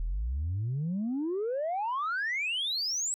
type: exponential sweep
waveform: sine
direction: up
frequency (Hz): 37.61 to 8010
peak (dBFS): -27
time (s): 0-3.14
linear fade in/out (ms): 0
effects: tanh soft clip ceiling -26 dBFS